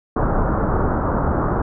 pink low-pass noise, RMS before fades -19 dBFS, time 0.16-1.62 s, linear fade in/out 5 ms, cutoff 1400 Hz, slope 48 dB/octave, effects none

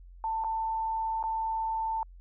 sine tone with dropouts, 891 Hz, A5, 22 cents sharp, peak -28 dBFS, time 0.24-2.03 s, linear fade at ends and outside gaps 1 ms, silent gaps 0.439-0.445 / 1.228-1.238 s, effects added 44 Hz sine -47 dBFS peak until 2.2 s

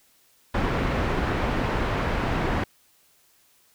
pink low-pass noise, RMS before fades -25 dBFS, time 0.54-2.64 s, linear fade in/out 5 ms, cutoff 1900 Hz, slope 12 dB/octave, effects white hiss -61 dBFS RMS until 3.74 s

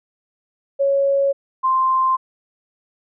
sine tone pair in turn, 554 / 1045.8 Hz, C#5 / C6, -1 / -1 cents, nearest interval major seventh, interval 1100 cents, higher second, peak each -14 dBFS, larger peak neither, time 0.79-1.33 / 1.63-2.17 s, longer neither, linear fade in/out 20 ms, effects none

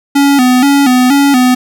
square tone with vibrato, 265.9 Hz, C4, 28 cents sharp, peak -6 dBFS, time 0.15-1.55 s, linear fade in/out 10 ms, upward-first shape square, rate 2.1 Hz, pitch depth 97 cents each way, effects none

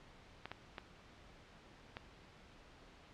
clicks, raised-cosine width 0.3 ms, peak -27 dBFS, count 4, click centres 0.456 / 0.516 / 0.782 / 1.969 s, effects pink hiss -60 dBFS RMS until 3.13 s + low-pass 4000 Hz 12 dB/octave

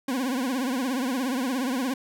40% pulse tone with vibrato, 257.5 Hz, C4, 28 cents flat, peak -24 dBFS, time 0.08-1.94 s, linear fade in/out 5 ms, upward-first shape triangle, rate 17 Hz, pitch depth 160 cents each way, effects none

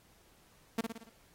sawtooth tone with echo, 227.1 Hz, A#3, 45 cents flat, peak -25 dBFS, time 0.78-0.81 s, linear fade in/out 5 ms, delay 57 ms, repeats 5, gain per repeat -5 dB, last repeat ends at 1.095 s, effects pink hiss -65 dBFS RMS until 1.34 s + AAC 48 kbps

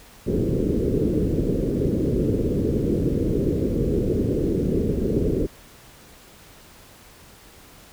white low-pass noise, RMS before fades -22 dBFS, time 0.26-5.47 s, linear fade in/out 20 ms, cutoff 460 Hz, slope 48 dB/octave, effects pink hiss -48 dBFS RMS until 7.92 s

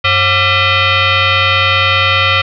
sine tone with frequency modulation, 540 Hz, C#5, 45 cents flat, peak -8 dBFS, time 0.04-2.42 s, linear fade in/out 10 ms, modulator 635 Hz, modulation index 4.9, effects none

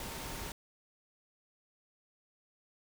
sine tone in noise, 915 Hz, A#5, 32 cents flat, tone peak -52 dBFS, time 0-0.52 s, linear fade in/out 2 ms, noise pink, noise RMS -42 dBFS, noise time 0-0.52 s, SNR -13 dB, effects none

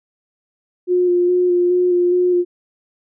sine tone with vibrato, 356.7 Hz, F4, 37 cents sharp, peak -12 dBFS, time 0.87-2.45 s, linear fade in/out 50 ms, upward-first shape square, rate 2.4 Hz, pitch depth 15 cents each way, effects none

